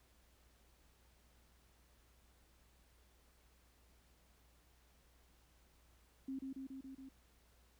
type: tone with echo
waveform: sine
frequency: 267.1 Hz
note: C4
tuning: 36 cents sharp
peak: -40 dBFS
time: 6.28-6.39 s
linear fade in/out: 5 ms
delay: 140 ms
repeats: 5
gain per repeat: -2 dB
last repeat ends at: 7.09 s
effects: added 60 Hz sine -69 dBFS peak until 7.79 s + pink hiss -72 dBFS RMS until 7.79 s